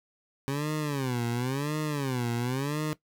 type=tone with vibrato; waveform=20% pulse; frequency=134.8 Hz; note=C#3; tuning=48 cents flat; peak=-23 dBFS; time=0.48-2.93 s; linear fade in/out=0 ms; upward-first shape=sine; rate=0.95 Hz; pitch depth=230 cents each way; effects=noise-tail reverb RT60 0.1 s tail -17 dB re dry